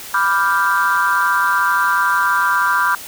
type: chord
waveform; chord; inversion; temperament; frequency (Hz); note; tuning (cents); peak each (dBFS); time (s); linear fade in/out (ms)
sine; G dominant seventh; first; equal; 987.8 / 1174.7 / 1396.9 / 1568; B5 / D6 / F6 / G6; 0 / 0 / 0 / 0; -18; 0.14-2.95; 2
effects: tanh soft clip ceiling -5 dBFS + white hiss -33 dBFS RMS until 3.07 s